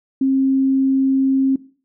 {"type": "tone", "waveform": "sine", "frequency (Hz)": 267.6, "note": "C4", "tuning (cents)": 39, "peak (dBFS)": -13, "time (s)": [0.21, 1.56], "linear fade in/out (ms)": 5, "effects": ["noise-tail reverb RT60 0.4 s tail -18 dB re dry"]}